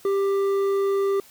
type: tone with hard clipping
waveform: triangle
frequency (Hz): 394.4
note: G4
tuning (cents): +11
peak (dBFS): -21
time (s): 0.05-1.2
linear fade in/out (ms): 2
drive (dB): 10
effects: white hiss -51 dBFS RMS until 1.3 s